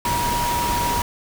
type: tone in noise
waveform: sine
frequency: 957 Hz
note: A#5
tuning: 45 cents sharp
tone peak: -21 dBFS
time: 0.05-1.02 s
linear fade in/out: 2 ms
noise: pink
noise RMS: -25 dBFS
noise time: 0.05-1.02 s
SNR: +1 dB
effects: none